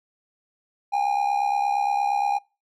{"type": "tone with amplitude modulation", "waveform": "triangle", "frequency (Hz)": 811, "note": "G#5", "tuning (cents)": -41, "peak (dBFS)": -15, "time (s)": [0.92, 2.39], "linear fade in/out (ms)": 20, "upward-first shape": "sine", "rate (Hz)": 68.6, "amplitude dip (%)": 70, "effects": ["noise-tail reverb RT60 0.3 s tail -26 dB re dry"]}